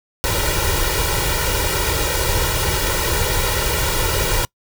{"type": "noise with comb filter", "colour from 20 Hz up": "pink", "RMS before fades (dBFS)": -19, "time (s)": [0.24, 4.45], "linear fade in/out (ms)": 0, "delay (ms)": 2.1, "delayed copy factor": 0.9, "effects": ["noise-tail reverb RT60 0.1 s tail -26 dB re dry"]}